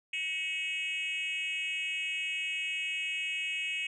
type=tone with frequency modulation; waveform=sine; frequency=2554 Hz; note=D#7; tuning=45 cents sharp; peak=-29 dBFS; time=0.13-3.87 s; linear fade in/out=5 ms; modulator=326 Hz; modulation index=1; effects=tanh soft clip ceiling -30 dBFS